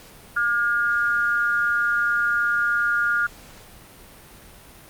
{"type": "tone with amplitude modulation", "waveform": "sine", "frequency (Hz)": 1422, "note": "F6", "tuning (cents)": 31, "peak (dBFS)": -15, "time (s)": [0.36, 3.27], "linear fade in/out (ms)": 10, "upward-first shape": "sine", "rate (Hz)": 223, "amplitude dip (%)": 75, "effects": ["pink hiss -46 dBFS RMS until 4.89 s", "Opus 48 kbps"]}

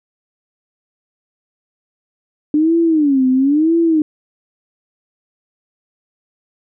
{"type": "tone with vibrato", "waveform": "sine", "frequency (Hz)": 293.7, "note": "D4", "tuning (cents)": 0, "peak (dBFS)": -10, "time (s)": [2.54, 4.02], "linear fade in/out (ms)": 2, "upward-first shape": "sine", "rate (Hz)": 1, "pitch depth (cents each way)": 230, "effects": []}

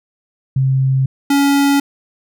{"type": "tone pair in turn", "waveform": ["sine", "square"], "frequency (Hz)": [133.1, 280.9], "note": ["C3", "C#4"], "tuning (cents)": [30, 23], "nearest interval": "octave + minor second", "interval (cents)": 1293, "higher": "second", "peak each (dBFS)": -11, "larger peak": "neither", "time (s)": [[0.56, 1.06], [1.3, 1.8]], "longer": "neither", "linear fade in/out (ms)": 5, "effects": []}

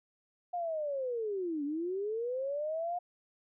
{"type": "linear two-way sweep", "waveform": "sine", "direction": "down then up", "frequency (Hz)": [718, 280, 718], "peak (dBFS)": -32, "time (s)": [0.53, 2.99], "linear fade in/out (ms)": 10, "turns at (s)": 1.64, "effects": []}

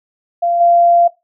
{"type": "tone with level steps", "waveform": "sine", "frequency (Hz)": 690, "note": "F5", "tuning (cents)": -21, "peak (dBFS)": [-12, -7], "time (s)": [0.42, 1.08], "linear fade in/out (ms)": 10, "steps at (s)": 0.6, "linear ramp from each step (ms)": 10, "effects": ["noise-tail reverb RT60 0.2 s tail -19 dB re dry"]}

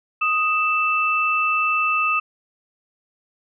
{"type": "tone pair together", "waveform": "sine", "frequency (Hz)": [1248, 2649], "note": ["D#6", "E7"], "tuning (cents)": [5, 8], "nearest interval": "octave + minor second", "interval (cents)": 1303, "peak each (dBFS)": -20, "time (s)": [0.21, 2.2], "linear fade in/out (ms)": 10, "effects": []}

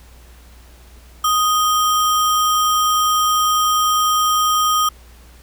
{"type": "tone with sample-and-hold", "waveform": "sine", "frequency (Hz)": 1244.5, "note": "D#6", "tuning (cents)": 0, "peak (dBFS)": -13, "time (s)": [1.24, 4.89], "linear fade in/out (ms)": 5, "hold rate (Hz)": 4410, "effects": ["added 60 Hz sine -42 dBFS peak until 5.42 s", "pink hiss -49 dBFS RMS until 5.42 s"]}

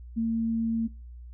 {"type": "tone", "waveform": "sine", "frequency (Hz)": 227, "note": "A#3", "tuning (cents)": -46, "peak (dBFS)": -24, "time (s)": [0.16, 0.88], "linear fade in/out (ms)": 20, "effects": ["noise-tail reverb RT60 0.4 s tail -26 dB re dry", "added 60 Hz sine -41 dBFS peak until 1.33 s"]}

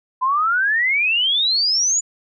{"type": "exponential sweep", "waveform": "sine", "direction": "up", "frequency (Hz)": [1000, 7040], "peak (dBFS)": -15, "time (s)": [0.21, 2.01], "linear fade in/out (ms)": 20, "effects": []}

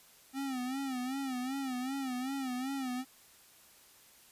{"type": "tone with vibrato", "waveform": "square", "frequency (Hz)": 261.6, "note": "C4", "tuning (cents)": 0, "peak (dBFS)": -35, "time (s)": [0.33, 3.05], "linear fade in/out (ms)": 50, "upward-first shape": "sine", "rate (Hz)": 2.6, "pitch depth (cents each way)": 95, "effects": ["white hiss -60 dBFS RMS until 4.31 s", "resampled to 32000 Hz"]}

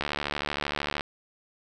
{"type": "click train", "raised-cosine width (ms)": 0.3, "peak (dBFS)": -12, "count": 74, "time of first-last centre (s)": [0.01, 1.009], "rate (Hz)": 73.1, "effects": []}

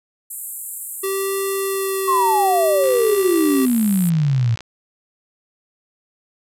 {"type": "band-pass noise", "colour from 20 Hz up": "white", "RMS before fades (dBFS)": -31, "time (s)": [0.3, 4.1], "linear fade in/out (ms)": 10, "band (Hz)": [7500, 14000], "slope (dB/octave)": 96}
{"type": "tone with vibrato", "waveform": "square", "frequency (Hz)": 387.2, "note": "G4", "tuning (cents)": -21, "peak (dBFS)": -21, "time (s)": [1.03, 3.66], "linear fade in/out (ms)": 10, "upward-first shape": "sine", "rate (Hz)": 0.6, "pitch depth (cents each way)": 14}
{"type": "exponential sweep", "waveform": "sine", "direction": "down", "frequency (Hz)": [1108.7, 110], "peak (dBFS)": -14, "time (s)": [2.07, 4.56], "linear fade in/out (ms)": 20}
{"type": "click train", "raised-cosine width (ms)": 0.2, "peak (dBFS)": -18, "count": 110, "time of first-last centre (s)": [2.84, 4.607], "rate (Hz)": 61.7}
{"effects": []}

